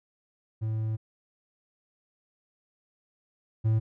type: tone pair in turn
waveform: triangle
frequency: 110 / 110.57 Hz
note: A2 / A2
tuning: 0 / +9 cents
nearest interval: unison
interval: 9 cents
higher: second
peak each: -25 / -19 dBFS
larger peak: second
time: 0.61-0.97 / 3.64-3.8 s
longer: first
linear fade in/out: 20 ms
effects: none